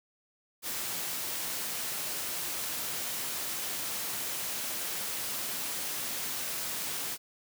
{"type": "high-pass noise", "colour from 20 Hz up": "white", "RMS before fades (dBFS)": -35, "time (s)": [0.62, 7.18], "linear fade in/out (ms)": 50, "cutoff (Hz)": 100, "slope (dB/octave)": 12, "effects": []}